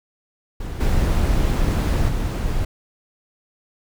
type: noise with level steps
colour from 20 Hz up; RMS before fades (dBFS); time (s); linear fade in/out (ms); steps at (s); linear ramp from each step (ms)
brown; -28 / -18 / -22; 0.6-2.65; 5; 0.8 / 2.08; 10
effects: none